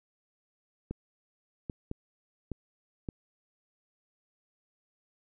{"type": "clicks", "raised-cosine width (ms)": 3, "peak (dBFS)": -22, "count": 5, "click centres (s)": [0.91, 1.698, 1.914, 2.517, 3.088], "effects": []}